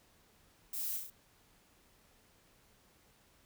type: noise with echo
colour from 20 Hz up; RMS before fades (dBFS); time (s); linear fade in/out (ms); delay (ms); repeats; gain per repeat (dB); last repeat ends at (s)
violet; -40; 0.73-0.97; 5; 33; 4; -3; 1.102
effects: pink hiss -67 dBFS RMS until 3.45 s